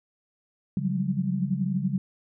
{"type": "tone cluster", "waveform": "sine", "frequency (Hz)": [139.6, 177.5, 186.7, 198.6], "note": ["C#3", "F3", "F#3", "G3"], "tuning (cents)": [13, 28, 16, 23], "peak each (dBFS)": [-30, -31, -28, -30], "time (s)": [0.77, 1.98], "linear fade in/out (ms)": 2, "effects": []}